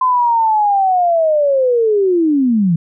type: linear sweep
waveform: sine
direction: down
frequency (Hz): 1032 to 157.8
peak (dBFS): -10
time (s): 0.01-2.76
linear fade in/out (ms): 5
effects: none